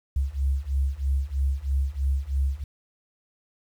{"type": "beating tone pair", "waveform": "sine", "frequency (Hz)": [66.6, 69.7], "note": ["C2", "C#2"], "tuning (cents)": [31, 10], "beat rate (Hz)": 3.1, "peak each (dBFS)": [-26, -25], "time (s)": [0.16, 2.64], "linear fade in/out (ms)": 5, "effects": ["9-bit"]}